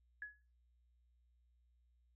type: tone with exponential decay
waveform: sine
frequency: 1688 Hz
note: G#6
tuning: 28 cents sharp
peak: -40 dBFS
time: 0.22-0.42 s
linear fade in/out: 2 ms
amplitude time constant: 43 ms
effects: noise-tail reverb RT60 0.3 s tail -20 dB re dry + added 60 Hz sine -70 dBFS peak until 2.15 s